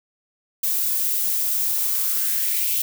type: noise with high-pass filter sweep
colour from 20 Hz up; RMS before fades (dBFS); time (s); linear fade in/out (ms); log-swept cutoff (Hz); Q
violet; -22; 0.63-2.82; 5; 210 to 2900; 3.2
effects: none